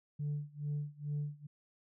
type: tone with tremolo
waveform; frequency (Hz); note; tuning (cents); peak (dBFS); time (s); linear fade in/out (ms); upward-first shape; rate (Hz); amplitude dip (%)
sine; 146.83; D3; 0; -31; 0.19-1.47; 10; sine; 2.3; 95
effects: tanh soft clip ceiling -31 dBFS